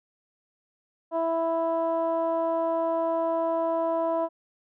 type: tone with low-pass filter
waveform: 15% pulse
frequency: 329.6 Hz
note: E4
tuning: in tune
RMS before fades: -26 dBFS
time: 1.11-4.29 s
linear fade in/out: 50 ms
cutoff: 800 Hz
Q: 6.6
effects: none